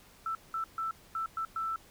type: tone bursts at uneven times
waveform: sine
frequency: 1326 Hz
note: E6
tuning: 10 cents sharp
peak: -31 dBFS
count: 6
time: 0.26-0.35 / 0.54-0.64 / 0.78-0.91 / 1.15-1.26 / 1.37-1.45 / 1.56-1.76 s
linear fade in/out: 2 ms
effects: pink hiss -58 dBFS RMS until 1.9 s